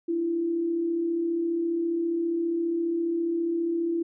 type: tone pair together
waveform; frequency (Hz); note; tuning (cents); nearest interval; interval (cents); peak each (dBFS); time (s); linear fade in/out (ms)
sine; 302 / 336.8; D4 / E4; +48 / +37; major second; 189; -36 / -24; 0.08-4.03; 10
effects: none